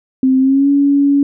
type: tone with pitch glide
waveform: sine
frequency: 261.6 to 282 Hz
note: C4 to C#4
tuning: 0 to +30 cents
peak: -8 dBFS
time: 0.23-1.23 s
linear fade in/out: 2 ms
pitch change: +130 cents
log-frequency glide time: 0.39-0.69 s
effects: none